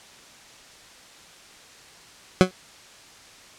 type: tone with exponential decay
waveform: 20% pulse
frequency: 184.7 Hz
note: F#3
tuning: 3 cents flat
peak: -3 dBFS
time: 2.41-2.51 s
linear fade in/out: 0 ms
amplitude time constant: 21 ms
effects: white hiss -48 dBFS RMS until 3.58 s + low-pass 7000 Hz 12 dB/octave